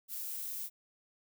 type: noise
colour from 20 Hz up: violet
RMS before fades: -40 dBFS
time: 0.08-0.7 s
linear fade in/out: 50 ms
effects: none